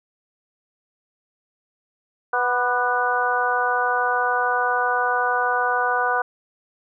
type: harmonic tone with a mistuned harmonic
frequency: 246.9 Hz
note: B3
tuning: in tune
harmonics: 2 / 3 / 4 / 5 / 6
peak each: -27 / -24 / -25 / -26 / -23 dBFS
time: 2.33-6.22 s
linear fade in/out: 5 ms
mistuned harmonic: 5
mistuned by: -38 cents
effects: none